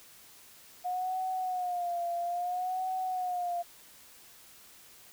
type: tone with vibrato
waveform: sine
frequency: 719 Hz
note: F#5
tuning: 50 cents flat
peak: -30 dBFS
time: 0.84-3.63 s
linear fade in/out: 20 ms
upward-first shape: sine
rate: 0.6 Hz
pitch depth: 71 cents each way
effects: white hiss -55 dBFS RMS until 5.12 s